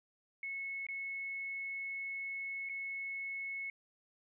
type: tone with dropouts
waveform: sine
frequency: 2194 Hz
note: C#7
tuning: 18 cents flat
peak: -38 dBFS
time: 0.43-3.7 s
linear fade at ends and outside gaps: 2 ms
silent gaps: 0.867-0.886 / 2.69-2.695 s
effects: none